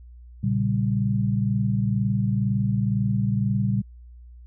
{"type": "chord", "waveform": "sine", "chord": "G diminished", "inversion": "first", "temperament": "equal", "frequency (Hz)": [116.54, 138.59, 196], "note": ["Bb2", "Db3", "G3"], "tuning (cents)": [0, 0, 0], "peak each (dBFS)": [-23, -27, -24], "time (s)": [0.43, 3.82], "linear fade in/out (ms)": 10, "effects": ["added 60 Hz sine -42 dBFS peak until 4.46 s"]}